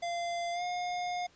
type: tone with pitch glide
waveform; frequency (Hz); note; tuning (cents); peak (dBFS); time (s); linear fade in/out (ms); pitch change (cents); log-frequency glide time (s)
square; 690 to 714.3; F5 to F5; -21 to +39; -33; 0.02-1.27; 10; +60; 0.52-0.63
effects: pink hiss -63 dBFS RMS until 1.35 s + resampled to 16000 Hz